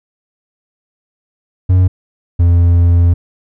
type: tone pair in turn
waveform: triangle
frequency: 91.9 / 86.24 Hz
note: F#2 / F2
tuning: -11 / -21 cents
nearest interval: minor second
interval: 110 cents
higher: first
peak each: -4 dBFS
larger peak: neither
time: 1.69-1.88 / 2.39-3.14 s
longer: second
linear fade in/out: 10 ms
effects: none